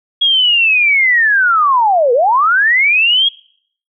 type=linear two-way sweep; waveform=sine; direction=down then up; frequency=3322 to 459.2 to 3322 Hz; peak=-8 dBFS; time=0.21-3.29 s; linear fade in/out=10 ms; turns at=2.13 s; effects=noise-tail reverb RT60 0.6 s tail -23 dB re dry